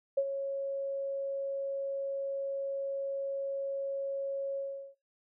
sine tone with ADSR envelope, 550 Hz, C#5, 14 cents flat, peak -23 dBFS, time 0.17-4.95 s, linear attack 9 ms, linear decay 59 ms, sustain -9 dB, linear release 380 ms, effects noise-tail reverb RT60 0.3 s tail -26 dB re dry

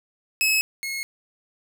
sawtooth tone pair in turn, 2578 / 2168 Hz, E7 / C#7, -39 / -39 cents, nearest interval minor third, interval 300 cents, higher first, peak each -15 / -24 dBFS, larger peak first, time 0.41-0.61 / 0.83-1.03 s, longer neither, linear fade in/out 0 ms, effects none

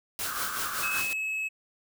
white noise with tremolo, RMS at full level -31 dBFS, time 0.19-1.13 s, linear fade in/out 0 ms, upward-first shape triangle, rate 5.3 Hz, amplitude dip 65%
white band-pass noise, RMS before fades -36 dBFS, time 0.23-1.04 s, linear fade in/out 50 ms, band 1100 to 1600 Hz, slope 96 dB/octave
triangle tone, 2580 Hz, E7, 38 cents flat, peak -27 dBFS, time 0.82-1.49 s, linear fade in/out 20 ms
effects none

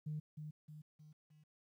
sine tone with echo, 152.3 Hz, D#3, 37 cents flat, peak -38 dBFS, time 0.06-0.2 s, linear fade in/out 10 ms, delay 310 ms, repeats 4, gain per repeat -6 dB, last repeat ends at 1.44 s, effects tanh soft clip ceiling -34 dBFS + 13-bit

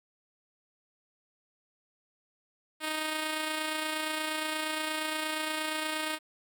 5% pulse tone with amplitude modulation, 311.1 Hz, D#4, in tune, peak -18 dBFS, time 2.8-6.19 s, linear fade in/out 50 ms, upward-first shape sine, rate 28.5 Hz, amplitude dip 35%, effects none

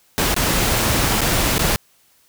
pink noise with dropouts, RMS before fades -18 dBFS, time 0.18-1.76 s, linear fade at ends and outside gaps 0 ms, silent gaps 0.343-0.364 / 1.208-1.216 / 1.581-1.593 s, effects white hiss -57 dBFS RMS until 2.28 s

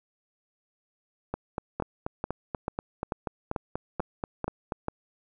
two click trains, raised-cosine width 1 ms, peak -15 / -16 dBFS, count 8 / 15, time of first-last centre 1.8-4.884 / 1.34-4.722 s, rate 2.27 / 4.14 Hz, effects none

